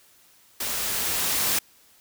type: noise with level ramp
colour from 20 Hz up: white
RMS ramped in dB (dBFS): -29 to -23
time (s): 0.6-1.59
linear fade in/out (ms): 5
effects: white hiss -57 dBFS RMS until 2 s

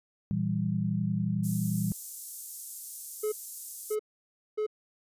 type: chord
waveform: sine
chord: E diminished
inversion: second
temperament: equal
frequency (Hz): 116.54 / 164.81 / 196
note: Bb2 / E3 / G3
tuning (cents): 0 / 0 / 0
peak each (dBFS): -32 / -31 / -30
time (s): 0.31-1.92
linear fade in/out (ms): 0
type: high-pass noise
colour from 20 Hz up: pink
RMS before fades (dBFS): -41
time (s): 1.43-3.96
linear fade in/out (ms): 20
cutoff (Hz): 7200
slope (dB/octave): 24
type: tone bursts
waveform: triangle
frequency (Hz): 427.3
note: G#4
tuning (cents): +49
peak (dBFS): -25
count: 3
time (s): 3.23-4.666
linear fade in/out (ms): 10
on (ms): 92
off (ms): 580
effects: resampled to 32000 Hz

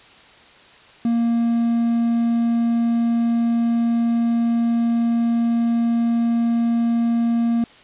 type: tone with quantisation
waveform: triangle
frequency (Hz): 233.1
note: A#3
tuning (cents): 0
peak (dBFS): -14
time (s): 1.05-7.64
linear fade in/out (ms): 2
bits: 7
effects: white hiss -47 dBFS RMS until 7.83 s + resampled to 8000 Hz

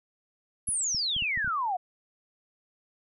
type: exponential sweep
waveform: sine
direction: down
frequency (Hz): 11100 to 698.5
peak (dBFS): -26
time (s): 0.67-1.77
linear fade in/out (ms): 10
type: clicks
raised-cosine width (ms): 5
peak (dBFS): -29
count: 7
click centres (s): 0.689 / 0.947 / 1.165 / 1.223 / 1.375 / 1.446 / 1.477
effects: none

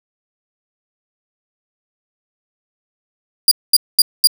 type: tone bursts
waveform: sawtooth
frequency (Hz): 4823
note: D8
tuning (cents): +45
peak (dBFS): -3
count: 4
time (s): 3.48-4.272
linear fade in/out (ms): 2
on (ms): 33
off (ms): 220
effects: 7-bit

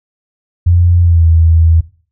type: tone with pitch glide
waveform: sine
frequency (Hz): 87.2 to 81.83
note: F2 to E2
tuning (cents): -2 to -12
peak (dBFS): -5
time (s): 0.66-1.81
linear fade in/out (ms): 10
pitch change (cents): -110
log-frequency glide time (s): 1.01-1.26
effects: noise-tail reverb RT60 0.4 s tail -18 dB re dry

